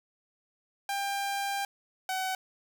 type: tone pair in turn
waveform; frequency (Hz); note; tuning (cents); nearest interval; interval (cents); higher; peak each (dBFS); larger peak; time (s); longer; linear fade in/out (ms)
sawtooth; 796 / 753.9; G5 / F#5; +26 / +32; minor second; 94; first; -26; neither; 0.89-1.65 / 2.09-2.35; first; 2
effects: none